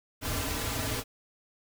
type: noise with comb filter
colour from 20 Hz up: pink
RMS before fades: -32 dBFS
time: 0.21-1.04 s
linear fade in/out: 50 ms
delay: 5.5 ms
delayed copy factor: -0.8
effects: none